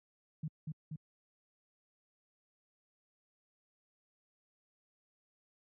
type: tone with echo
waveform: sine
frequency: 155.4 Hz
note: D#3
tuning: 2 cents flat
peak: -35 dBFS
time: 0.43-0.48 s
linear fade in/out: 5 ms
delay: 240 ms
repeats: 2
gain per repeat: -2 dB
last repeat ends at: 0.96 s
effects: high-pass 80 Hz 12 dB/octave